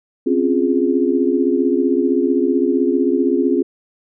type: chord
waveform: sine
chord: Db major seventh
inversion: third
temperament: equal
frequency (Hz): 261.6 / 277.2 / 349.2 / 415.3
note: C4 / Db4 / F4 / Ab4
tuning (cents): 0 / 0 / 0 / 0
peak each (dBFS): -18 / -20 / -18 / -20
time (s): 0.26-3.63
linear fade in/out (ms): 10
effects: none